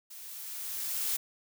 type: noise with level ramp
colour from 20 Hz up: blue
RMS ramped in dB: -47 to -30 dBFS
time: 0.1-1.17 s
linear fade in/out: 10 ms
effects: none